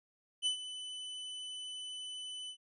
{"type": "tone with ADSR envelope", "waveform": "45% pulse", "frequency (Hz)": 3004, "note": "F#7", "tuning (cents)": 26, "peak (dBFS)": -28, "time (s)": [0.42, 2.57], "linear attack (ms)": 42, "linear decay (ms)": 100, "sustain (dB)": -13, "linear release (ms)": 78, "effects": ["resampled to 24000 Hz"]}